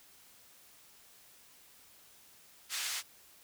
white band-pass noise, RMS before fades -37 dBFS, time 2.69-3.03 s, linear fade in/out 50 ms, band 1400 to 7400 Hz, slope 12 dB/octave, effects white hiss -60 dBFS RMS until 3.43 s

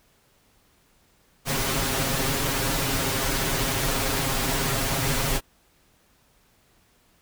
pink noise with comb filter, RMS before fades -25 dBFS, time 1.45-5.41 s, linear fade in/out 50 ms, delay 7.4 ms, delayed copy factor +1, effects pink hiss -62 dBFS RMS until 7.21 s

